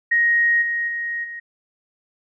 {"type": "tone with level steps", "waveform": "sine", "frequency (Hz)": 1876, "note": "A#6", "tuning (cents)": 11, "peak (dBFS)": [-14, -20, -23, -30], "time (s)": [0.11, 1.4], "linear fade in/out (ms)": 10, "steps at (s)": [0.61, 0.87, 1.23], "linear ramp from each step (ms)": 20, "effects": []}